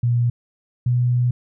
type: tone pair in turn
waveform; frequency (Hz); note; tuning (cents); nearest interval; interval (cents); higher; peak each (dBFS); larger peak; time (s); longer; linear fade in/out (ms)
sine; 120 / 122.95; B2 / B2; -49 / -7; unison; 42; second; -15; neither; 0.03-0.3 / 0.86-1.31; second; 5
effects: none